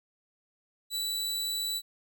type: tone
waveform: sawtooth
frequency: 3951 Hz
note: B7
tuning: in tune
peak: -27 dBFS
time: 0.9-1.82 s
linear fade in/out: 50 ms
effects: none